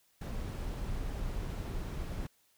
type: noise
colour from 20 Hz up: brown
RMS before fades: -37 dBFS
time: 0.21-2.27 s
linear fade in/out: 5 ms
effects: white hiss -70 dBFS RMS until 2.57 s